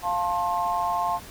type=chord; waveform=sine; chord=F major; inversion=none; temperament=equal with one note detuned; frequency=698.5 / 880 / 1065.4 Hz; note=F5 / A5 / C6; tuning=0 / 0 / +31 cents; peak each=-27 dBFS; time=0.02-1.2 s; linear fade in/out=50 ms; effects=pink hiss -43 dBFS RMS until 1.3 s